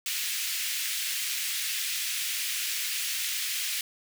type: high-pass noise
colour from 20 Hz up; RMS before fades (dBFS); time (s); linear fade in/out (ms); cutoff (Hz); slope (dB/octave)
pink; -31; 0.06-3.81; 2; 2100; 24
effects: none